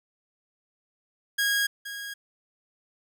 sawtooth tone with echo, 1640 Hz, G#6, 22 cents flat, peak -19 dBFS, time 1.38-1.67 s, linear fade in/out 10 ms, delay 470 ms, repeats 1, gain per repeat -12 dB, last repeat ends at 2.14 s, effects none

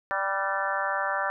harmonic tone with a mistuned harmonic, 195.8 Hz, G3, 2 cents flat, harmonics 3 / 4 / 5 / 6 / 7 / 8 / 9, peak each -33 / -33 / -33 / -33 / -33 / -33 / -33 dBFS, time 0.11-1.3 s, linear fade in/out 0 ms, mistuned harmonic 8, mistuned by -48 cents, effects none

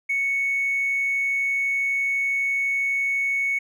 sine tone with hard clipping, 2217 Hz, C#7, in tune, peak -21 dBFS, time 0.09-3.59 s, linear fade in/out 10 ms, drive 1 dB, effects none

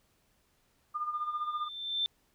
sine tone with tremolo, 1211 Hz, D#6, 47 cents flat, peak -29 dBFS, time 0.94-1.69 s, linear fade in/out 20 ms, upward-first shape sine, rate 15 Hz, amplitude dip 65%
sine tone with exponential growth, 3556 Hz, A7, 18 cents sharp, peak -26 dBFS, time 1.14-2.06 s, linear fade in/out 0 ms, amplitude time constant 200 ms
effects pink hiss -71 dBFS RMS until 2.34 s

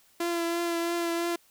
sawtooth tone with vibrato, 340 Hz, F4, 46 cents flat, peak -23 dBFS, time 0.2-1.36 s, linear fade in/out 5 ms, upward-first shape triangle, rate 3 Hz, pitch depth 22 cents each way, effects white hiss -62 dBFS RMS until 1.5 s

